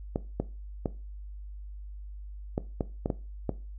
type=clicks; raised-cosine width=2 ms; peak=-14 dBFS; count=8; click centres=0.159 / 0.4 / 0.858 / 2.579 / 2.808 / 3.059 / 3.102 / 3.493 s; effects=noise-tail reverb RT60 0.3 s tail -17 dB re dry + added 50 Hz sine -39 dBFS peak until 3.78 s